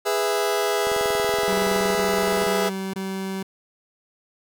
sawtooth chord, E major, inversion first, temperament just, 412 / 494.4 / 659.3 Hz, G#4 / B4 / E5, -14 / +2 / 0 cents, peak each -19 / -23 / -22 dBFS, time 0.05-2.7 s, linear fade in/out 20 ms
click train, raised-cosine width 1 ms, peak -17 dBFS, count 35, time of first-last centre 0.87-2.466 s, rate 21.3 Hz
30% pulse tone bursts, 191.8 Hz, G3, 37 cents flat, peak -24 dBFS, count 4, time 1.48-3.429 s, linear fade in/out 5 ms, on 470 ms, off 23 ms
effects none

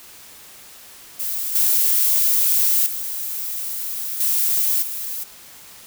violet noise with level steps, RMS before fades -25 / -17 / -27 / -19 / -28 dBFS, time 1.19-5.24 s, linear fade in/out 10 ms, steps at 1.55 / 2.86 / 4.2 / 4.82 s, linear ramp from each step 5 ms, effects white hiss -43 dBFS RMS until 5.86 s

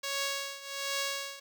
5% pulse tone with tremolo, 554.4 Hz, C#5, in tune, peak -18 dBFS, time 0.03-1.4 s, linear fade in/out 10 ms, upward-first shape triangle, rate 1.3 Hz, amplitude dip 85%, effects none

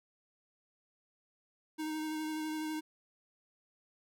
square tone with vibrato, 311 Hz, D#4, 1 cent flat, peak -36 dBFS, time 1.78-2.81 s, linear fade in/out 20 ms, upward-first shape sine, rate 12 Hz, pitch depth 16 cents each way, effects none

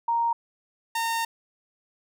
sine / sawtooth tone pair in turn, 932 / 915.5 Hz, A#5 / A#5, -1 / -32 cents, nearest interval unison, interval 31 cents, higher first, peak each -21 dBFS, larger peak neither, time 0.08-0.33 / 0.95-1.25 s, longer second, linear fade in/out 5 ms, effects none

